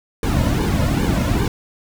brown noise with flanger, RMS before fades -18 dBFS, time 0.23-1.48 s, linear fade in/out 2 ms, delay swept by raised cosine 1.5 to 2.6 ms, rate 2.5 Hz, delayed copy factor -0.9, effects none

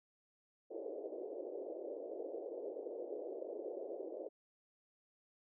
white band-pass noise, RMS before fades -45 dBFS, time 0.7-4.29 s, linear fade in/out 20 ms, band 340 to 580 Hz, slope 48 dB/octave, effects none

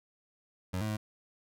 25% pulse tone with pitch steps, 92.3 / 108.1 / 106.9 Hz, F#2 / A2 / A2, -4 / -30 / -49 cents, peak -28 dBFS, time 0.73-0.97 s, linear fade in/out 10 ms, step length 80 ms, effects none

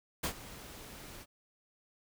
pink noise with ADSR envelope, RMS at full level -32 dBFS, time 0.23-1.26 s, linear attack 12 ms, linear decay 84 ms, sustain -17 dB, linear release 45 ms, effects none

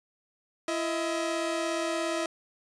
sawtooth tone pair together, 335.8 / 634.5 Hz, E4 / D#5, +32 / +34 cents, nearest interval major seventh, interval 1102 cents, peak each -27 dBFS, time 0.68-2.26 s, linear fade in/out 2 ms, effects resampled to 22050 Hz

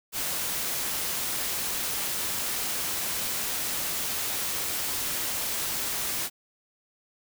white noise, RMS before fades -30 dBFS, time 0.12-6.3 s, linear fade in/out 50 ms, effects none

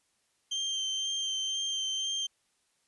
35% pulse tone with vibrato, 3145 Hz, G7, 5 cents sharp, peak -28 dBFS, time 0.51-2.27 s, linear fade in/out 10 ms, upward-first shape sine, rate 2 Hz, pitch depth 16 cents each way, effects white hiss -73 dBFS RMS until 2.87 s + resampled to 24000 Hz

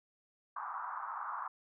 white band-pass noise, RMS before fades -41 dBFS, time 0.56-1.48 s, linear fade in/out 5 ms, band 850 to 1300 Hz, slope 48 dB/octave, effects none

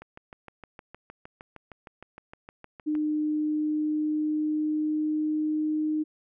click train, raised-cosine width 0.5 ms, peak -28 dBFS, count 20, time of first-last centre 0.02-2.952 s, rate 6.48 Hz
sine tone with pitch glide, 303.9 to 307.8 Hz, D#4 to D#4, -41 to -19 cents, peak -24 dBFS, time 2.86-6.04 s, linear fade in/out 20 ms, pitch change +22 cents, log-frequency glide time 3.25-5.9 s
effects none

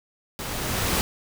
pink noise with level ramp, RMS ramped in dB -33 to -22 dBFS, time 0.39-1.01 s, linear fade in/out 0 ms, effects none

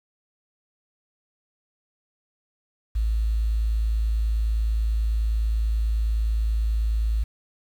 sine tone with quantisation, 54.7 Hz, A1, 9 cents flat, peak -20 dBFS, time 2.95-7.24 s, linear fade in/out 10 ms, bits 8, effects none

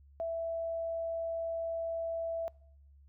sine tone, 662 Hz, E5, 7 cents sharp, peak -32 dBFS, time 0.2-2.48 s, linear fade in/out 0 ms, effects noise-tail reverb RT60 0.7 s tail -25 dB re dry + added 70 Hz sine -56 dBFS peak until 3.08 s

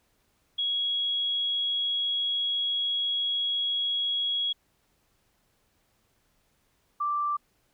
sine tone pair in turn, 3322 / 1174.5 Hz, G#7 / D6, 0 / 0 cents, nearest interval octave + tritone, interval 1800 cents, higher first, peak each -25 dBFS, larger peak neither, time 0.58-4.53 / 7-7.37 s, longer first, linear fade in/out 10 ms, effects pink hiss -70 dBFS RMS until 7.73 s

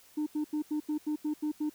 sine tone bursts, 302.2 Hz, D4, 50 cents sharp, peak -26 dBFS, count 9, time 0.17-1.697 s, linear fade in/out 10 ms, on 95 ms, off 84 ms, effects tanh soft clip ceiling -27 dBFS + white hiss -59 dBFS RMS until 1.74 s

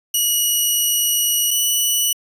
10% pulse tone pair in turn, 2912 / 2953 Hz, F#7 / F#7, -28 / -4 cents, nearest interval unison, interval 24 cents, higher second, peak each -7 dBFS, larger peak neither, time 0.14-1.51 / 1.51-2.13 s, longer first, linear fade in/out 5 ms, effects resampled to 32000 Hz

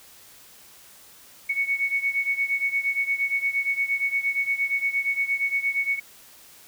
sine beating tone pair, 2217 / 2225.6 Hz, C#7 / C#7, 0 / +6 cents, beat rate 8.6 Hz, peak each -24 / -27 dBFS, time 1.49-6 s, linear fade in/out 10 ms, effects white hiss -50 dBFS RMS until 6.67 s

